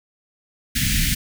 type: band-stop noise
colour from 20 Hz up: pink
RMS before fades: -20 dBFS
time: 0.75-1.15 s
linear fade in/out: 10 ms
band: 260 to 1700 Hz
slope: 48 dB/octave
effects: none